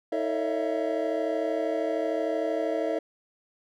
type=tone cluster; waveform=triangle; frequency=318.8 / 446.5 / 559 / 640 / 673 Hz; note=D#4 / A4 / C#5 / D#5 / E5; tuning=+42 / +25 / +14 / +49 / +36 cents; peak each=-30 dBFS; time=0.12-2.99 s; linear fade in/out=5 ms; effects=none